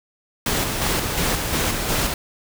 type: noise with tremolo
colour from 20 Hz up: pink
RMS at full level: -21 dBFS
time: 0.46-2.14 s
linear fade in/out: 2 ms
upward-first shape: square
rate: 2.8 Hz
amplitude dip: 35%
effects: none